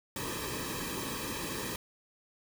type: noise with comb filter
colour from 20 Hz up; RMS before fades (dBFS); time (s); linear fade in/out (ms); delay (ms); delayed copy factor
pink; -37; 0.16-1.76; 2; 1.4; -0.8
effects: none